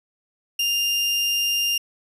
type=tone; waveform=30% pulse; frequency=2800 Hz; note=F7; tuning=4 cents sharp; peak=-17 dBFS; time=0.59-1.78 s; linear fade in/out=5 ms; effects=resampled to 32000 Hz